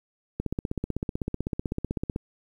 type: click train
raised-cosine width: 3 ms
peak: -15 dBFS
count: 29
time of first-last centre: 0.4-2.161 s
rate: 15.9 Hz
effects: 9-bit